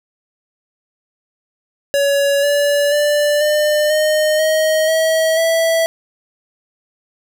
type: tone with pitch steps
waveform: square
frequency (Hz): 563 / 575.5 / 588.3 / 601.3 / 614.7 / 628.3 / 642.2 / 656.5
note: C#5 / D5 / D5 / D5 / D#5 / D#5 / E5 / E5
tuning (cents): +27 / -35 / +3 / +41 / -21 / +17 / -45 / -7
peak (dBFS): -13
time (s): 1.94-5.86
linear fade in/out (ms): 0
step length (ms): 490
effects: none